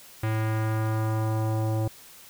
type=tone with low-pass filter sweep; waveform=square; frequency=109.8 Hz; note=A2; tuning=3 cents flat; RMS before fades=-26 dBFS; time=0.23-1.88 s; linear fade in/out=5 ms; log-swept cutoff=2200 to 680 Hz; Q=1.5; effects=white hiss -49 dBFS RMS until 2.29 s